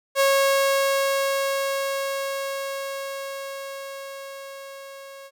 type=tone with level ramp; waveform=sawtooth; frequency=548 Hz; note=C#5; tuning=20 cents flat; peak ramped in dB=-12 to -36 dBFS; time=0.15-5.31 s; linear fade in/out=50 ms; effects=none